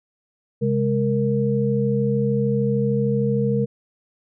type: tone cluster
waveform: sine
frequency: 133.2 / 206.4 / 466.5 Hz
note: C3 / G#3 / A#4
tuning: +31 / -10 / +1 cents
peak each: -22 dBFS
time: 0.61-3.66 s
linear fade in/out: 20 ms
effects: none